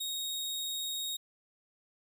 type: tone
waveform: sawtooth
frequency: 3754 Hz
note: A#7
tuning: 11 cents sharp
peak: -31 dBFS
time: 0-1.17 s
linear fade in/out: 10 ms
effects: none